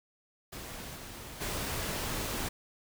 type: noise with level steps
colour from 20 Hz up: pink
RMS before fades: -43 / -45 / -35 dBFS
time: 0.52-2.49 s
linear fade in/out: 10 ms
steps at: 0.95 / 1.4 s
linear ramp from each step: 20 ms
effects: none